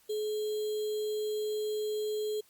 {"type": "tone with sample-and-hold", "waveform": "sine", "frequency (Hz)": 426, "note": "G#4", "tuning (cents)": 44, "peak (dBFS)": -30, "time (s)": [0.09, 2.41], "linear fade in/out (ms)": 10, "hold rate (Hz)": 3675, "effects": ["white hiss -64 dBFS RMS until 2.49 s", "Opus 48 kbps"]}